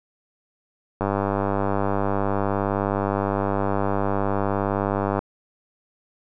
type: click train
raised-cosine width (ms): 1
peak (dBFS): -9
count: 417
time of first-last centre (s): 1.01-5.191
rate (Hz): 99.5
effects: none